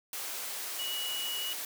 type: tone in noise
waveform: sine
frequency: 2922 Hz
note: F#7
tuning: 22 cents flat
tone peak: -34 dBFS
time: 0.79-1.53 s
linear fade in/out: 2 ms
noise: white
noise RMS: -38 dBFS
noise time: 0.13-1.65 s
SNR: +1 dB
effects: high-pass 400 Hz 12 dB/octave